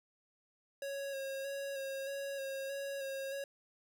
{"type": "tone with vibrato", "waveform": "square", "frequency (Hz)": 548, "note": "C#5", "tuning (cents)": -20, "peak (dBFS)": -39, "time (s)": [0.82, 3.44], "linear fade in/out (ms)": 2, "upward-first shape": "square", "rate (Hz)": 1.6, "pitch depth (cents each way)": 21, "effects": []}